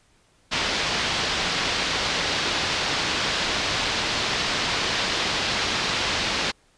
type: low-pass noise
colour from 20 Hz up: white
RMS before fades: -25 dBFS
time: 0.51-6.52 s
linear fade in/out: 20 ms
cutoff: 4800 Hz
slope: 24 dB/octave
effects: pink hiss -61 dBFS RMS until 6.77 s + resampled to 22050 Hz